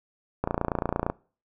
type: click train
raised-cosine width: 1 ms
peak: -11 dBFS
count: 20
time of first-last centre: 0.44-1.1 s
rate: 28.8 Hz
effects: noise-tail reverb RT60 0.4 s tail -23 dB re dry